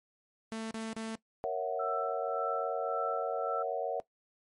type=tone bursts; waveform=sawtooth; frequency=222.9 Hz; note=A3; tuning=23 cents sharp; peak=-32 dBFS; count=3; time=0.52-1.154 s; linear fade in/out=0 ms; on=190 ms; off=32 ms
type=chord; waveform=sine; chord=F# dominant seventh; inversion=first; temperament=equal; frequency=466.2 / 554.4 / 659.3 / 740 Hz; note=A#4 / C#5 / E5 / F#5; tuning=0 / 0 / 0 / 0 cents; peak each=-36 dBFS; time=1.44-4 s; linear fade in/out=0 ms
type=tone with tremolo; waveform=sine; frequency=1330 Hz; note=E6; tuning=15 cents sharp; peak=-33 dBFS; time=1.79-3.63 s; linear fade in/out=10 ms; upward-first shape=sine; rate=1.8 Hz; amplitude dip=65%
effects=noise-tail reverb RT60 0.1 s tail -18 dB re dry + MP3 48 kbps